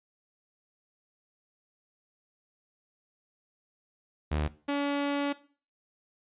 sawtooth tone pair in turn, 75.7 / 284.7 Hz, D#2 / C#4, -47 / +46 cents, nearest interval octave + major seventh, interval 2293 cents, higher second, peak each -23 dBFS, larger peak neither, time 4.31-4.48 / 4.68-5.33 s, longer second, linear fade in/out 10 ms, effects noise-tail reverb RT60 0.4 s tail -17 dB re dry + resampled to 8000 Hz

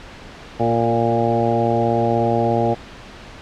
harmonic tone with a mistuned harmonic, 116.54 Hz, A#2, in tune, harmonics 1 / 2 / 3 / 4 / 5 / 6 / 7, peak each -23 / -23 / -23 / -23 / -23 / -23 / -23 dBFS, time 0.59-2.75 s, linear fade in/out 20 ms, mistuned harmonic 4, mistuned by -17 cents, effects pink hiss -38 dBFS RMS until 3.41 s + low-pass 4000 Hz 12 dB/octave

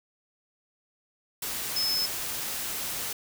sine tone in noise, 5200 Hz, E8, 24 cents flat, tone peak -25 dBFS, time 1.76-2.06 s, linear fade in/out 5 ms, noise white, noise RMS -33 dBFS, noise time 1.42-3.13 s, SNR +5 dB, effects none

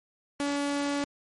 sawtooth tone, 285.1 Hz, C#4, 49 cents sharp, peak -23 dBFS, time 0.4-1.04 s, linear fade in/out 0 ms, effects MP3 48 kbps

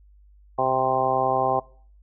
harmonic tone with a mistuned harmonic, 130.8 Hz, C3, in tune, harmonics 1 / 2 / 3 / 4 / 5 / 6 / 7 / 8, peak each -35 / -35 / -30 / -28 / -26 / -23 / -32 / -27 dBFS, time 0.58-1.6 s, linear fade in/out 10 ms, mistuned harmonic 1, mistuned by -21 cents, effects noise-tail reverb RT60 0.5 s tail -22 dB re dry + added 50 Hz sine -50 dBFS peak until 2.02 s

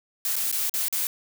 blue noise with dropouts, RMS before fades -26 dBFS, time 0.25-1.07 s, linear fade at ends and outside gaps 1 ms, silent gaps 0.357-0.364 / 0.515-0.526 / 0.696-0.739 / 0.884-0.926 s, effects none

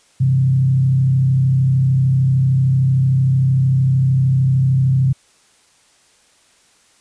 sine tone with frequency modulation, 131.8 Hz, C3, 13 cents sharp, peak -11 dBFS, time 0.2-5.13 s, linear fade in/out 10 ms, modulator 33.2 Hz, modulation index 0.46, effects white hiss -54 dBFS RMS until 7 s + resampled to 22050 Hz

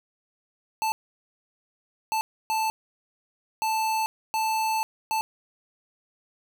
square tone bursts at uneven times, 880 Hz, A5, in tune, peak -24 dBFS, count 6, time 0.82-0.92 / 2.12-2.21 / 2.5-2.7 / 3.62-4.06 / 4.34-4.83 / 5.11-5.21 s, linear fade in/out 0 ms, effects none

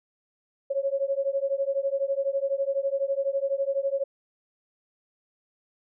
sine beating tone pair, 544 / 556 Hz, C#5 / C#5, -33 / +5 cents, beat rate 12 Hz, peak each -27 dBFS, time 0.7-4.04 s, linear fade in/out 10 ms, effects none

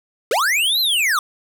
square linear two-way sweep, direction up then down, 386.9 to 4186 to 1130 Hz, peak -16 dBFS, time 0.31-1.19 s, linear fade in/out 2 ms, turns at 0.8 s, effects none

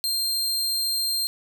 sawtooth tone, 4182 Hz, C8, 2 cents flat, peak -20 dBFS, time 0.04-1.27 s, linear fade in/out 0 ms, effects none

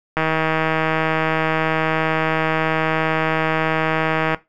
click train, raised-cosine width 0.5 ms, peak -4 dBFS, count 665, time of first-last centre 0.17-4.346 s, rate 159 Hz, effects noise-tail reverb RT60 0.2 s tail -17 dB re dry

